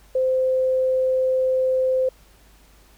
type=tone; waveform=sine; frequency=518 Hz; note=C5; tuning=17 cents flat; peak=-17 dBFS; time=0.15-2.09 s; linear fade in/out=5 ms; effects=added 50 Hz sine -52 dBFS peak until 2.97 s + pink hiss -55 dBFS RMS until 2.97 s